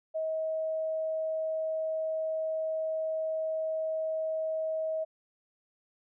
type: tone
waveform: sine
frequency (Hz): 636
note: D#5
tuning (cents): +38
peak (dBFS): -29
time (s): 0.14-5.05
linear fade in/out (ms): 20
effects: none